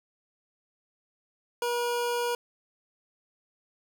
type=tone; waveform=25% pulse; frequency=480 Hz; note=B4; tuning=49 cents flat; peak=-23 dBFS; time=1.62-2.35 s; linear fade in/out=2 ms; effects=none